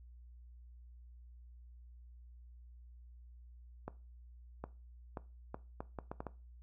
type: accelerating click train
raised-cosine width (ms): 1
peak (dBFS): -27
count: 9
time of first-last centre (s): 3.88-6.267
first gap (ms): 760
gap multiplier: 0.7
effects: noise-tail reverb RT60 0.3 s tail -18 dB re dry + added 60 Hz sine -53 dBFS peak until 6.62 s